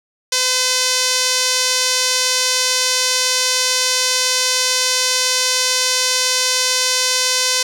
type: tone with band-pass filter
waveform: sawtooth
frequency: 509 Hz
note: C5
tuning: 48 cents flat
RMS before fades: -17 dBFS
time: 0.32-7.63 s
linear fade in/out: 5 ms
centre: 5600 Hz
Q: 1.6
effects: none